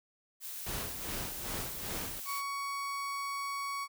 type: noise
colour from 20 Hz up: blue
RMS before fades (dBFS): -42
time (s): 0.4-2.43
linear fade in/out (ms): 50
type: noise with tremolo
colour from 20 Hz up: pink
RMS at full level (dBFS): -38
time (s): 0.66-2.2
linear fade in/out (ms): 5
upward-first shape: sine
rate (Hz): 2.5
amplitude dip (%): 70
type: tone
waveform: 35% pulse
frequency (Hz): 1119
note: C#6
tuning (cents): +16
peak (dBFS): -33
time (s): 2.25-3.88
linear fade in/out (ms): 50
effects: none